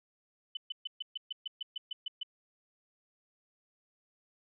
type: tone bursts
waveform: sine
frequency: 3003 Hz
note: F#7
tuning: 25 cents sharp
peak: -34 dBFS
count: 12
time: 0.55-2.232 s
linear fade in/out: 5 ms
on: 21 ms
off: 130 ms
effects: none